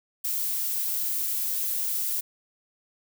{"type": "noise", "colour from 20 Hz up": "violet", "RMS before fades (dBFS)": -28, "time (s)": [0.24, 2.21], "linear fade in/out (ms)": 10, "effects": []}